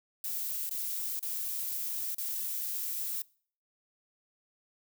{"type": "noise with dropouts", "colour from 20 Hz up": "violet", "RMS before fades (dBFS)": -35, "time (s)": [0.24, 3.22], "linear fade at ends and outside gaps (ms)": 2, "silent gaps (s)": [[0.694, 0.71], [1.194, 1.227], [2.147, 2.182]], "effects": ["noise-tail reverb RT60 0.5 s tail -24 dB re dry"]}